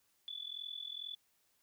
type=tone with amplitude modulation; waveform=sine; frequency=3461 Hz; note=A7; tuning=29 cents flat; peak=-38 dBFS; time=0.28-1.15 s; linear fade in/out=0 ms; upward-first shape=sine; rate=42.2 Hz; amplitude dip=85%; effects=white hiss -75 dBFS RMS until 1.62 s